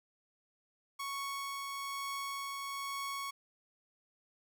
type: tone with tremolo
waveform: sawtooth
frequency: 1108.7 Hz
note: C#6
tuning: in tune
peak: -33 dBFS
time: 0.99-3.31 s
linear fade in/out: 10 ms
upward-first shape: triangle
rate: 1.1 Hz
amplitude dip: 25%
effects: none